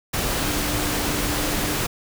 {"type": "tone in noise", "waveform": "sine", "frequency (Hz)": 297, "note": "D4", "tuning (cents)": 20, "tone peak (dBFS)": -30, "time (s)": [0.41, 1.77], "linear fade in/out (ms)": 10, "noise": "pink", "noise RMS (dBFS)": -24, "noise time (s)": [0.13, 1.87], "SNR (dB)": -9, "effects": []}